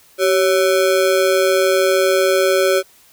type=ring-modulated tone; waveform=square; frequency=470.3 Hz; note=A#4; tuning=15 cents sharp; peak=-10 dBFS; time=0.18-2.83 s; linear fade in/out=50 ms; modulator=86.5 Hz; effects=white hiss -50 dBFS RMS until 3.12 s